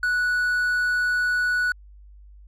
triangle tone, 1474 Hz, F#6, 7 cents flat, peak -18 dBFS, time 0.03-1.72 s, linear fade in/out 2 ms, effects added 50 Hz sine -44 dBFS peak until 2.47 s

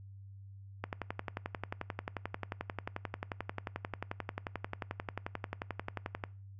click train, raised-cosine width 0.5 ms, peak -21 dBFS, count 62, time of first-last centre 0.84-6.238 s, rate 11.3 Hz, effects noise-tail reverb RT60 0.4 s tail -22 dB re dry + added 98 Hz sine -48 dBFS peak until 6.59 s

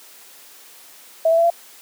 sine tone with pitch steps, 650 / 660.6 / 671.4 / 682.3 Hz, E5 / E5 / E5 / F5, -24 / +4 / +32 / -41 cents, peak -12 dBFS, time 1.25-1.502 s, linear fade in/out 5 ms, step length 63 ms, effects white hiss -45 dBFS RMS until 1.81 s + high-pass 300 Hz 12 dB/octave

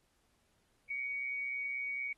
sine tone with amplitude modulation, 2248 Hz, C#7, 24 cents sharp, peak -33 dBFS, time 0.9-2.13 s, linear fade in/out 5 ms, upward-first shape sine, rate 129 Hz, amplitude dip 45%, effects pink hiss -75 dBFS RMS until 2.17 s + AAC 32 kbps

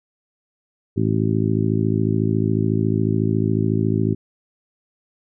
harmonic tone, 54 Hz, A1, 32 cents flat, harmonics 2 / 3 / 4 / 5 / 6 / 7, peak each -21 / -23 / -24 / -25 / -26 / -26 dBFS, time 0.96-4.15 s, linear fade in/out 20 ms, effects none

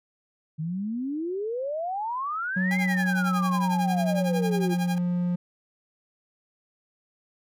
sine exponential two-way sweep, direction up then down, 150.8 to 2140 to 341.3 Hz, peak -27 dBFS, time 0.58-4.75 s, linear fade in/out 20 ms, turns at 2.79 s
triangle tone with pitch glide, 185 to 176.85 Hz, F#3 to F3, 0 to +22 cents, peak -21 dBFS, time 2.56-5.36 s, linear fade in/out 10 ms, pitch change -78 cents, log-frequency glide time 2.75-4.89 s
sawtooth tone with tremolo, 810 Hz, G#5, 43 cents flat, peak -25 dBFS, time 2.71-4.98 s, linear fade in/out 0 ms, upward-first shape triangle, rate 11 Hz, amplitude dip 100%
effects none

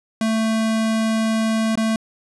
square tone with dropouts, 221.9 Hz, A3, 15 cents sharp, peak -18 dBFS, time 0.21-1.96 s, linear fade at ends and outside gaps 2 ms, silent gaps 1.755-1.774 s, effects resampled to 24000 Hz

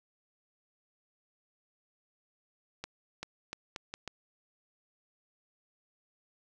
accelerating click train, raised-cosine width 0.2 ms, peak -21 dBFS, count 6, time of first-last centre 2.84-4.077 s, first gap 390 ms, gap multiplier 0.77, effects none

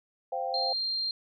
sine chord, C suspended fourth, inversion none, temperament equal, 523.3 / 698.5 / 784 Hz, C5 / F5 / G5, 0 / 0 / 0 cents, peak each -34 / -34 / -33 dBFS, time 0.32-0.73 s, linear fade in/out 5 ms
sine tone, 4186 Hz, C8, in tune, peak -28 dBFS, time 0.54-1.11 s, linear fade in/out 2 ms
effects none

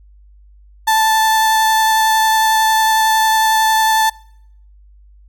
35% pulse tone with vibrato, 880 Hz, A5, in tune, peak -9 dBFS, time 0.87-4.1 s, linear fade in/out 10 ms, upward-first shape triangle, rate 11 Hz, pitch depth 10 cents each way, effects noise-tail reverb RT60 0.7 s tail -25 dB re dry + added 50 Hz sine -42 dBFS peak until 5.28 s

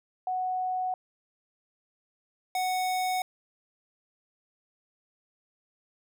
sine / square tone pair in turn, 740 / 740 Hz, F#5 / F#5, 0 / 0 cents, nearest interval unison, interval 0 cents, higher neither, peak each -27 dBFS, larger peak neither, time 0.27-0.94 / 2.55-3.22 s, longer neither, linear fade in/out 2 ms, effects none

